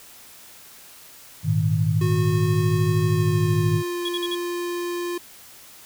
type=chord; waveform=sine; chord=Ab suspended second; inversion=none; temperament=just; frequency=103.83 / 116.8 / 155.74 Hz; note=Ab2 / Bb2 / Eb3; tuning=0 / +4 / +2 cents; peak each=-22 / -25 / -21 dBFS; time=1.43-3.83 s; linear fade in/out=50 ms
type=tone with pitch glide; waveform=square; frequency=363 to 349.4 Hz; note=F#4 to F4; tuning=-33 to +1 cents; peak=-26 dBFS; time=2.01-5.18 s; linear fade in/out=5 ms; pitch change=-66 cents; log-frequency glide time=3.06-4.03 s
type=tone bursts; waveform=triangle; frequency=3322 Hz; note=G#7; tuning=in tune; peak=-24 dBFS; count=4; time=4.05-4.35 s; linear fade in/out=5 ms; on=39 ms; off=48 ms
effects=white hiss -46 dBFS RMS until 5.85 s